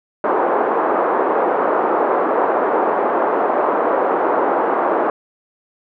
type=band-pass noise; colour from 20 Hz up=pink; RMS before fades=-17 dBFS; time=0.24-5.1 s; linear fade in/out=2 ms; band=360 to 1200 Hz; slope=24 dB/octave; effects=none